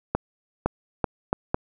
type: accelerating click train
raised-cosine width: 1 ms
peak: -7 dBFS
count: 5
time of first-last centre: 0.15-1.545 s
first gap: 510 ms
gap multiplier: 0.75
effects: none